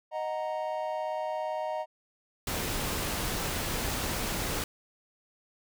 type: chord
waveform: triangle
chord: D# minor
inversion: none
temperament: equal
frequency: 622.3 / 740 / 932.3 Hz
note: D#5 / F#5 / A#5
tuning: 0 / 0 / 0 cents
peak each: -31 / -35 / -34 dBFS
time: 0.11-1.86 s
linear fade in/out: 50 ms
type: noise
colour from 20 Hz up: pink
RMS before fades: -32 dBFS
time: 2.47-4.64 s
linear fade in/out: 2 ms
effects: none